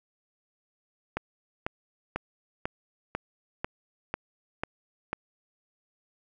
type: click train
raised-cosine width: 0.5 ms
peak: -14 dBFS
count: 9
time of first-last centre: 1.17-5.13 s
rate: 2.02 Hz
effects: none